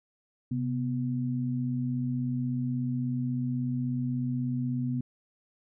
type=tone pair together; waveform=sine; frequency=130.51 / 246.9 Hz; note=C3 / B3; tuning=-4 / 0 cents; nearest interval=major seventh; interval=1104 cents; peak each=-30 / -30 dBFS; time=0.51-5.01 s; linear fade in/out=5 ms; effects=none